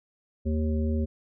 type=harmonic tone with a mistuned harmonic; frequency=77.78 Hz; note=D#2; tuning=in tune; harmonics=1 / 3 / 5 / 7; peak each=-25 / -29 / -36 / -39 dBFS; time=0.45-1.06 s; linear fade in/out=20 ms; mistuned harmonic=3; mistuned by=-24 cents; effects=none